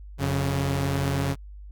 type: tone pair together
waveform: sawtooth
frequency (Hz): 89.61 / 138.59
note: F2 / C#3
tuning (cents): +45 / 0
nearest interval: minor sixth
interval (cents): 755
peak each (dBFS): -24 / -21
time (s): 0.18-1.36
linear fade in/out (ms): 50
effects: added 50 Hz sine -39 dBFS peak until 1.71 s + Opus 48 kbps